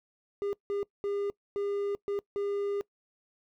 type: tone bursts at uneven times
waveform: triangle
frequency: 403.7 Hz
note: G#4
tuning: 49 cents flat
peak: -27 dBFS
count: 6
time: 0.42-0.53 / 0.7-0.83 / 1.04-1.3 / 1.56-1.95 / 2.08-2.19 / 2.36-2.81 s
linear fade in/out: 0 ms
effects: noise-tail reverb RT60 0.1 s tail -22 dB re dry